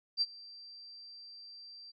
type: tone with ADSR envelope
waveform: sine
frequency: 4699 Hz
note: D8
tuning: in tune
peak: -25 dBFS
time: 0.17-1.92 s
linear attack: 45 ms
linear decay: 38 ms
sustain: -23 dB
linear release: 21 ms
effects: none